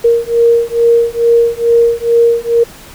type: beating tone pair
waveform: sine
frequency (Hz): 466.2 / 468.5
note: A#4 / A#4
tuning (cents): 0 / +9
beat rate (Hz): 2.3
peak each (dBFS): -10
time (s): 0.04-2.64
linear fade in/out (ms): 10
effects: pink hiss -35 dBFS RMS until 2.94 s